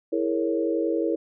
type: chord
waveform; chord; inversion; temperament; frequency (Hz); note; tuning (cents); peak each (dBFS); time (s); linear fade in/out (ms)
sine; A# half-diminished seventh; second; equal with one note detuned; 329.6 / 415.3 / 466.2 / 552.8; E4 / G#4 / A#4 / C#5; 0 / 0 / 0 / -5; -25 / -30 / -27 / -30; 0.12-1.16; 10
effects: none